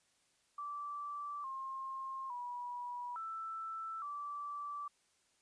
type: tone with pitch steps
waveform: sine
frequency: 1164 / 1066 / 973 / 1325 / 1162 Hz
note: D6 / C6 / B5 / E6 / D6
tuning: -16 / +32 / -26 / +9 / -19 cents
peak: -40 dBFS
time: 0.58-4.88 s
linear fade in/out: 5 ms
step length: 860 ms
effects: white hiss -74 dBFS RMS until 5.41 s + resampled to 22050 Hz